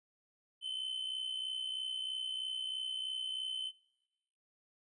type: tone with amplitude modulation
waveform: triangle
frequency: 3058 Hz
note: G7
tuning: 44 cents flat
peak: -33 dBFS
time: 0.61-3.72 s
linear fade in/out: 50 ms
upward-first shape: sine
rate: 63.1 Hz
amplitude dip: 60%
effects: noise-tail reverb RT60 1.0 s tail -22 dB re dry + resampled to 24000 Hz